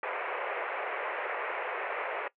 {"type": "band-pass noise", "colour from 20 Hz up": "pink", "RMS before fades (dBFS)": -35, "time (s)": [0.03, 2.28], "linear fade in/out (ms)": 2, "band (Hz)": [420, 2500], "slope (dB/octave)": 48, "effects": ["noise-tail reverb RT60 0.1 s tail -19 dB re dry"]}